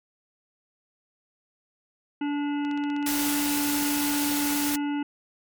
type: harmonic tone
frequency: 289.6 Hz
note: D4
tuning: 24 cents flat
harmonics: 1 / 3 / 5 / 7 / 9 / 10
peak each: -25 / -36 / -41 / -45 / -45 / -46 dBFS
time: 2.21-5.03 s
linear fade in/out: 5 ms
type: click train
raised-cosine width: 0.2 ms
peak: -26 dBFS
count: 11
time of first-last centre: 2.65-3.279 s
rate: 15.9 Hz
type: noise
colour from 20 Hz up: white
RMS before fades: -29 dBFS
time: 3.06-4.76 s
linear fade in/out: 5 ms
effects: MP3 96 kbps